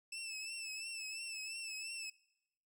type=tone with vibrato; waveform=20% pulse; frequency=2637 Hz; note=E7; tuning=in tune; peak=-37 dBFS; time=0.12-2.1 s; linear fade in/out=5 ms; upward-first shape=triangle; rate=2.9 Hz; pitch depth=66 cents each way; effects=noise-tail reverb RT60 0.9 s tail -23 dB re dry